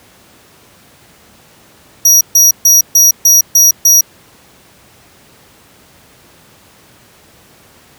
40% pulse tone bursts, 5760 Hz, F#8, 47 cents flat, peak -3 dBFS, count 7, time 2.05-4.01 s, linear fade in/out 5 ms, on 160 ms, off 140 ms, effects pink hiss -44 dBFS RMS until 7.98 s + high-pass 80 Hz 12 dB/octave

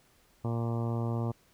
harmonic tone, 116.54 Hz, A#2, in tune, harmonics 1 / 2 / 3 / 4 / 5 / 6 / 7 / 8 / 9 / 10, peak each -30 / -36 / -40 / -42 / -44 / -46 / -47 / -48 / -49 / -50 dBFS, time 0.44-1.32 s, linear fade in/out 10 ms, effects pink hiss -65 dBFS RMS until 1.53 s

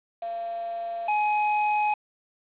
sine / square tone pair in turn, 686 / 841 Hz, F5 / G#5, -31 / +22 cents, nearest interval major third, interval 353 cents, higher second, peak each -29 / -22 dBFS, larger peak second, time 0.22-1.08 / 1.08-1.94 s, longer neither, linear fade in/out 5 ms, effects resampled to 8000 Hz + 8-bit

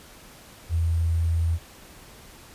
sine tone with sample-and-hold, 83 Hz, E2, 12 cents sharp, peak -20 dBFS, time 0.69-1.59 s, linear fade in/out 50 ms, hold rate 8820 Hz, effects pink hiss -48 dBFS RMS until 2.54 s + resampled to 32000 Hz

